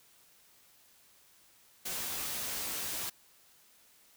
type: noise with comb filter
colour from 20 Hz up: white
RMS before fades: -37 dBFS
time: 1.85-3.1 s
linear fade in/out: 10 ms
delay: 15 ms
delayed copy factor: -0.65
effects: white hiss -63 dBFS RMS until 4.16 s